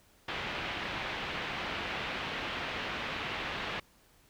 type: low-pass noise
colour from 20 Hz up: white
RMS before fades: -37 dBFS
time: 0.28-3.8 s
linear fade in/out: 5 ms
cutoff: 3100 Hz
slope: 24 dB/octave
effects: pink hiss -64 dBFS RMS until 4.29 s